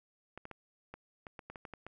clicks, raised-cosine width 0.5 ms, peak -30 dBFS, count 11, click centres 0.376 / 0.454 / 0.513 / 0.94 / 1.268 / 1.392 / 1.5 / 1.558 / 1.652 / 1.737 / 1.866 s, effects none

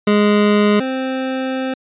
25% pulse tone pair in turn, 207.7 / 261.7 Hz, G#3 / C4, 0 / 0 cents, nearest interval major third, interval 400 cents, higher second, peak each -7 / -15 dBFS, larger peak first, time 0.07-0.8 / 0.8-1.74 s, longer second, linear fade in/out 5 ms, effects resampled to 8000 Hz

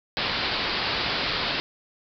white low-pass noise, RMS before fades -27 dBFS, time 0.17-1.6 s, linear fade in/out 0 ms, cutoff 4900 Hz, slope 96 dB/octave, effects none

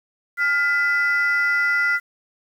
sine tone pair together, 1413.1 / 2003 Hz, F6 / B6, +20 / +24 cents, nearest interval tritone, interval 604 cents, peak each -18 dBFS, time 0.37-2 s, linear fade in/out 50 ms, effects tanh soft clip ceiling -13 dBFS + 8-bit

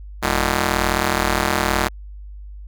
5% pulse ring-modulated tone, 134.7 Hz, C#3, 49 cents flat, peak -3 dBFS, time 0.22-1.89 s, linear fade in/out 20 ms, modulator 491 Hz, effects added 50 Hz sine -33 dBFS peak until 2.67 s

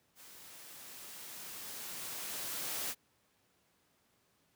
white noise with level ramp, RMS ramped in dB -55 to -37 dBFS, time 0.15-2.95 s, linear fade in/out 50 ms, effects pink hiss -73 dBFS RMS until 4.55 s + high-pass 100 Hz 12 dB/octave

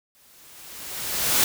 white noise with exponential growth, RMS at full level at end -18 dBFS, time 0.15-1.44 s, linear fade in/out 0 ms, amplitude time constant 280 ms, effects none

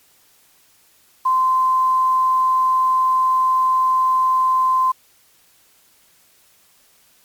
sine tone with quantisation, 1036 Hz, C6, 17 cents flat, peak -13 dBFS, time 1.25-4.92 s, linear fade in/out 10 ms, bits 7, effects white hiss -55 dBFS RMS until 7.24 s + MP3 96 kbps

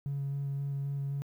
triangle tone with vibrato, 139.8 Hz, C#3, 15 cents sharp, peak -28 dBFS, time 0.06-1.22 s, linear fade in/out 0 ms, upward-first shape square, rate 3.8 Hz, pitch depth 9 cents each way, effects tanh soft clip ceiling -28 dBFS + 11-bit

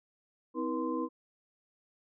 sine tone cluster, 257 / 321.9 / 481.2 / 1038 Hz, C4 / E4 / B4 / C6, -31 / -41 / -45 / -14 cents, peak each -36 / -34 / -37 / -38 dBFS, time 0.54-1.09 s, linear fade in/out 50 ms, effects none

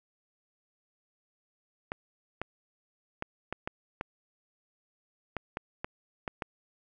clicks, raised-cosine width 0.5 ms, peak -18 dBFS, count 11, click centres 1.919 / 2.416 / 3.224 / 3.526 / 3.675 / 4.011 / 5.367 / 5.571 / 5.845 / 6.278 / 6.422 s, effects none

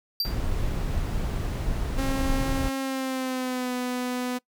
square tone with exponential decay, 4699 Hz, D8, in tune, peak -21 dBFS, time 0.2-0.38 s, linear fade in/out 2 ms, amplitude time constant 39 ms
brown noise, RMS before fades -27 dBFS, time 0.25-2.69 s, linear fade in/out 0 ms
sawtooth tone with pitch glide, 268.7 to 249.3 Hz, C4 to B3, +46 to +16 cents, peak -23 dBFS, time 1.97-4.39 s, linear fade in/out 20 ms, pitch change -130 cents, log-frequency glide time 2.79-3.74 s
effects noise-tail reverb RT60 0.1 s tail -22 dB re dry

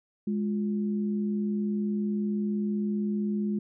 sine tone pair together, 207.7 / 352.6 Hz, G#3 / F4, 0 / +17 cents, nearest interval major sixth, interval 917 cents, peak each -26 / -36 dBFS, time 0.27-3.59 s, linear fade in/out 5 ms, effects none

